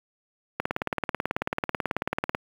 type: click train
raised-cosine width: 0.5 ms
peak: -10 dBFS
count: 33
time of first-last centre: 0.6-2.349 s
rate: 18.3 Hz
effects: high-pass 100 Hz 12 dB/octave + 7-bit